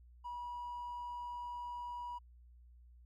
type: tone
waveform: triangle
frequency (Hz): 969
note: B5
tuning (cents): -33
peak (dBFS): -38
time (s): 0.24-2.19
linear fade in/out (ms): 20
effects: tanh soft clip ceiling -37 dBFS + added 60 Hz sine -57 dBFS peak until 3.05 s